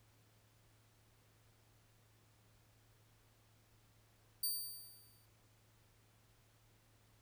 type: tone with exponential decay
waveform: 5% pulse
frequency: 4630 Hz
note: D8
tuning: 25 cents flat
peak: -27 dBFS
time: 4.43-5.26 s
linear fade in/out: 5 ms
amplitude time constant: 180 ms
effects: added 109 Hz sine -70 dBFS peak until 7.21 s + pink hiss -72 dBFS RMS until 7.21 s